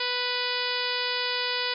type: harmonic tone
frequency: 493.9 Hz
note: B4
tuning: in tune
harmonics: 1 / 2 / 3 / 4 / 5 / 6 / 7 / 8 / 9 / 10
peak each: -35 / -35 / -35 / -35 / -35 / -35 / -35 / -35 / -35 / -35 dBFS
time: 0-1.74 s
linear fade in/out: 5 ms
effects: none